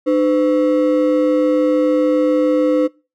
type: ring-modulated tone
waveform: triangle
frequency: 405.2 Hz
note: G#4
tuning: 43 cents flat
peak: -7 dBFS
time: 0.06-2.88 s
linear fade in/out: 20 ms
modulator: 103 Hz
effects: noise-tail reverb RT60 0.3 s tail -23 dB re dry